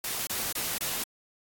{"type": "noise bursts", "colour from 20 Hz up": "white", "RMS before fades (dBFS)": -32, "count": 4, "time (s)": [0.04, 1.038], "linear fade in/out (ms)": 2, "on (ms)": 230, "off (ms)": 26, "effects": ["AAC 64 kbps"]}